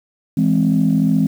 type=chord; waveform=sine; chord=E augmented; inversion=none; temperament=equal; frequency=164.81 / 207.7 / 261.6 Hz; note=E3 / G#3 / B#3; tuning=0 / 0 / 0 cents; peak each=-16 dBFS; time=0.37-1.27 s; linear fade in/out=5 ms; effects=tanh soft clip ceiling -5 dBFS + 7-bit